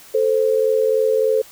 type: tone pair together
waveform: sine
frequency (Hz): 440 / 523.3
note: A4 / C5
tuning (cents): 0 / 0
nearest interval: minor third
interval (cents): 300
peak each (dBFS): -16 / -18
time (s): 0.14-1.42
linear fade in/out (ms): 10
effects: white hiss -44 dBFS RMS until 1.51 s